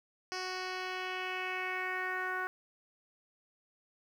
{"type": "tone with low-pass filter sweep", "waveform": "10% pulse", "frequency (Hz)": 370, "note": "F#4", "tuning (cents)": 0, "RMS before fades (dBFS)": -37, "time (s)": [0.32, 2.47], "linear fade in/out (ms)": 0, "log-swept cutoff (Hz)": [5100, 1500], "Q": 3, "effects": ["10-bit"]}